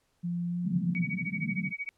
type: tone with pitch glide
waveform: sine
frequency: 173.6 to 176.43 Hz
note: F3 to F3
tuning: -10 to +18 cents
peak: -29 dBFS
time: 0.23-1.08 s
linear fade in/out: 20 ms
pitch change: +28 cents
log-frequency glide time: 0.49-0.6 s
type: band-pass noise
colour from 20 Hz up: pink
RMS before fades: -33 dBFS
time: 0.63-1.73 s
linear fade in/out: 50 ms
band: 150 to 220 Hz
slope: 48 dB/octave
type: tone with tremolo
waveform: sine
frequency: 2256 Hz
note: C#7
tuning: 30 cents sharp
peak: -30 dBFS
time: 0.95-1.89 s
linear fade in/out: 0 ms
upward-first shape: sine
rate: 13 Hz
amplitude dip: 100%
effects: pink hiss -73 dBFS RMS until 1.97 s + low-pass 12000 Hz 12 dB/octave